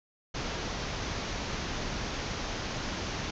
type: low-pass noise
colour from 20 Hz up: pink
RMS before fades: -35 dBFS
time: 0.34-3.31 s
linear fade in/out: 10 ms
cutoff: 6600 Hz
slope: 96 dB/octave
effects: none